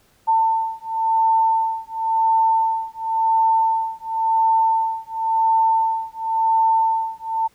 sine beating tone pair, 895 / 895.94 Hz, A5 / A5, +29 / +31 cents, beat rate 0.94 Hz, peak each -19 dBFS, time 0.27-7.48 s, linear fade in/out 20 ms, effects pink hiss -58 dBFS RMS until 7.54 s

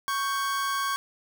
45% pulse tone pair together, 1108.7 / 1567.9 Hz, C#6 / G6, 0 / 0 cents, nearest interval tritone, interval 600 cents, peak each -27 / -32 dBFS, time 0.08-0.96 s, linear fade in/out 0 ms, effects none

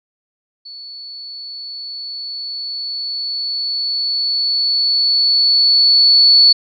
sine tone with level ramp, 4435 Hz, C#8, in tune, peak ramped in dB -31 to -5 dBFS, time 0.65-6.53 s, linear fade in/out 10 ms, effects none

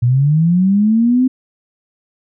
sine linear sweep, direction up, 116.54 to 261.4 Hz, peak -9 dBFS, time 0.02-1.28 s, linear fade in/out 10 ms, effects none

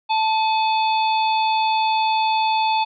harmonic tone with a mistuned harmonic, 880 Hz, A5, in tune, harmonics 1 / 3 / 4 / 5, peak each -17 / -27 / -29 / -31 dBFS, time 0.09-2.85 s, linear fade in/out 20 ms, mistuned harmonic 3, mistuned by -61 cents, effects none

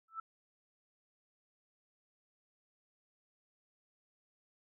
sine tone with exponential growth, 1321 Hz, E6, 3 cents sharp, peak -35 dBFS, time 0.08-0.2 s, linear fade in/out 5 ms, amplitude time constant 26 ms, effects none

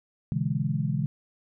sine chord, E dominant seventh, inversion second, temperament equal with one note detuned, 123.47 / 143.89 / 164.81 / 207.7 Hz, B2 / D3 / E3 / G#3, 0 / -35 / 0 / 0 cents, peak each -31 / -28 / -30 / -32 dBFS, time 0.32-1.06 s, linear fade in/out 0 ms, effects none

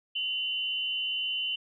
sine tone pair together, 2778 / 3021 Hz, F7 / F#7, -10 / +35 cents, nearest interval minor second, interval 145 cents, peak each -33 / -30 dBFS, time 0.15-1.56 s, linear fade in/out 10 ms, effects none

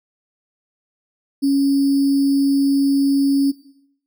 sine tone with sample-and-hold, 277.2 Hz, C#4, in tune, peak -13 dBFS, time 1.42-3.52 s, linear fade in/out 20 ms, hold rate 4900 Hz, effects noise-tail reverb RT60 0.7 s tail -17 dB re dry

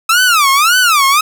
sawtooth tone with vibrato, 1278 Hz, D#6, 46 cents sharp, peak -4 dBFS, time 0.09-1.21 s, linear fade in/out 5 ms, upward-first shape sine, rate 1.8 Hz, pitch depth 290 cents each way, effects none

